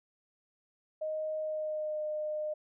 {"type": "tone with pitch glide", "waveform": "sine", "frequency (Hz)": [622.3, 609.5], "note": ["D#5", "D#5"], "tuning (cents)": [0, -36], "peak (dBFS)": -32, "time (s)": [1.01, 2.54], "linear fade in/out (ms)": 10, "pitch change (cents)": -36, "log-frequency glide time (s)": [1.39, 2.03], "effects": []}